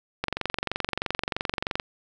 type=click train; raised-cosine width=0.3 ms; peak=-10 dBFS; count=37; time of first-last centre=0.24-1.798 s; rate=23.1 Hz; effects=none